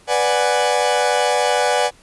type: chord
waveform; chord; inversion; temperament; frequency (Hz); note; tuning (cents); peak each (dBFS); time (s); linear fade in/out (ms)
40% pulse; G# half-diminished seventh; first; equal; 493.9 / 587.3 / 740 / 830.6; B4 / D5 / F#5 / G#5; 0 / 0 / 0 / 0; -20; 0.07-1.91; 50
effects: pink hiss -50 dBFS RMS until 2.02 s + resampled to 24000 Hz